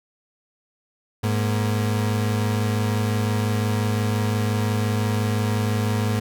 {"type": "tone pair together", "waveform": "35% pulse", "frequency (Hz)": [105.5, 236.8], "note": ["G#2", "A#3"], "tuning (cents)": [28, 27], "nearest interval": "octave + major second", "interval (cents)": 1399, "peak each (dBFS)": [-19, -26], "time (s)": [1.23, 6.2], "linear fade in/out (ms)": 10, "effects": []}